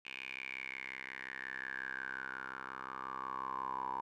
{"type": "tone with band-pass filter sweep", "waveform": "10% pulse", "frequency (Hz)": 65.6, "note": "C2", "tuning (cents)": 5, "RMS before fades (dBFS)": -43, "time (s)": [0.05, 4.01], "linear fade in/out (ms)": 5, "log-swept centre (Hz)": [2600, 940], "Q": 9.5, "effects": []}